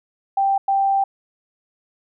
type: tone bursts at uneven times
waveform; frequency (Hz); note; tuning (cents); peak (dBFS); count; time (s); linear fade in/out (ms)
sine; 785; G5; +2; -15; 2; 0.37-0.58 / 0.68-1.04; 5
effects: none